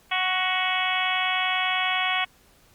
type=harmonic tone with a mistuned harmonic; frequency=370 Hz; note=F#4; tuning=in tune; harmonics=2 / 3 / 4 / 5 / 6 / 7 / 8 / 9; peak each=-29 / -30 / -33 / -31 / -28 / -31 / -32 / -31 dBFS; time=0.11-2.25 s; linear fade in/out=10 ms; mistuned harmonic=5; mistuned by=+29 cents; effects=pink hiss -58 dBFS RMS until 2.74 s + Opus 48 kbps